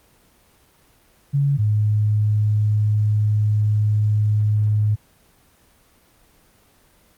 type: tone pair in turn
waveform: sine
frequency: 140.8 / 105.78 Hz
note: C#3 / G#2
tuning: +27 / +32 cents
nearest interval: perfect fourth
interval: 495 cents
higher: first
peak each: -15 / -15 dBFS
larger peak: neither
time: 1.33-1.58 / 1.58-4.96 s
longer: second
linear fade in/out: 20 ms
effects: pink hiss -56 dBFS RMS until 7.17 s + Opus 24 kbps

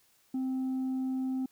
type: tone with tanh clipping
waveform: triangle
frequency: 260.8 Hz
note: C4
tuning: 5 cents flat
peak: -30 dBFS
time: 0.34-1.46 s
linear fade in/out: 5 ms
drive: 7 dB
effects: white hiss -67 dBFS RMS until 1.51 s

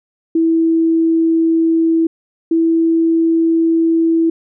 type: tone pair in turn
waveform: sine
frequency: 327.3 / 328.7 Hz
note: E4 / E4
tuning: -12 / -5 cents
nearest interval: unison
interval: 7 cents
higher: second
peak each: -10 dBFS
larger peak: neither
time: 0.35-2.07 / 2.51-4.3 s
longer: second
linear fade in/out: 5 ms
effects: none

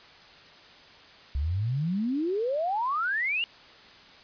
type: exponential sweep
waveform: sine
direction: up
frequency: 65 to 2900 Hz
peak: -25 dBFS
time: 1.35-3.44 s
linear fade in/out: 0 ms
effects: white hiss -51 dBFS RMS until 4.23 s + resampled to 11025 Hz

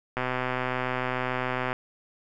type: click train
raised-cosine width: 0.5 ms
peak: -13 dBFS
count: 199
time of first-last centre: 0.17-1.729 s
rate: 127 Hz
effects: none

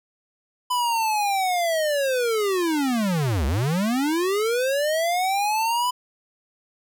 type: linear two-way sweep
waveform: square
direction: down then up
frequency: 1003 to 63.3 to 1003 Hz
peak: -21 dBFS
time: 0.7-5.91 s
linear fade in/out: 10 ms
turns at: 3.46 s
effects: none

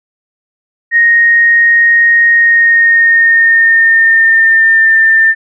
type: tone with pitch glide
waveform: sine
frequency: 1864.7 to 1792.9 Hz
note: A#6 to A6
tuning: 0 to +32 cents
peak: -4 dBFS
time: 0.91-5.35 s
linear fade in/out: 50 ms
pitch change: -68 cents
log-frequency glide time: 2.32-4.98 s
effects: none

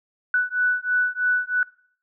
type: beating tone pair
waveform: sine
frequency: 1484 / 1487.1 Hz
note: F#6 / F#6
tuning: +5 / +8 cents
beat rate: 3.1 Hz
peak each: -22 dBFS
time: 0.34-1.63 s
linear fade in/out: 2 ms
effects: noise-tail reverb RT60 0.6 s tail -24 dB re dry

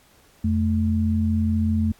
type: tone pair together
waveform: sine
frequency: 86.8 / 218.7 Hz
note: F2 / A3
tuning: -10 / -10 cents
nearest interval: octave + major third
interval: 1600 cents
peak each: -21 dBFS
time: 0.44-1.92 s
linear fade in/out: 5 ms
effects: pink hiss -56 dBFS RMS until 1.99 s + AAC 64 kbps

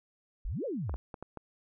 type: exponential two-way sweep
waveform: sine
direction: up then down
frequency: 32.7 to 589 to 53.2 Hz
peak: -32 dBFS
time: 0.45-0.96 s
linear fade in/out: 0 ms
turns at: 0.65 s
type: clicks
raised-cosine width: 1 ms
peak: -27 dBFS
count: 5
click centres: 0.895 / 0.941 / 1.142 / 1.226 / 1.373 s
effects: none

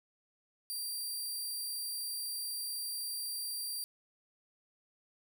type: tone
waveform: 15% pulse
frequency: 4717 Hz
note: D8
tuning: 7 cents sharp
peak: -30 dBFS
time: 0.7-3.84 s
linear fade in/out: 0 ms
effects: none

